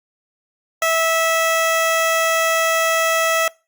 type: tone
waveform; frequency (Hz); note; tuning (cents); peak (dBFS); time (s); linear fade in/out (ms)
15% pulse; 653; E5; -17; -9; 0.82-3.48; 2
effects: noise-tail reverb RT60 0.3 s tail -23 dB re dry + Opus 48 kbps